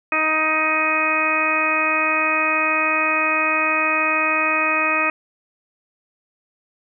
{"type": "harmonic tone", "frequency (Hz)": 313.1, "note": "D#4", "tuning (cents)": 11, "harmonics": [1, 2, 3, 4, 5, 6, 7, 8], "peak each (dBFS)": [-29, -27, -29, -22, -31, -26, -29, -20], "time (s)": [0.12, 5.1], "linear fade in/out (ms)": 2, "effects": []}